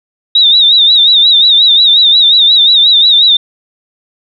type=tone with vibrato; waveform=sine; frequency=3738 Hz; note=A#7; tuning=4 cents sharp; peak=-3 dBFS; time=0.35-3.37 s; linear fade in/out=5 ms; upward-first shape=sine; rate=5.6 Hz; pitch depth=93 cents each way; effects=none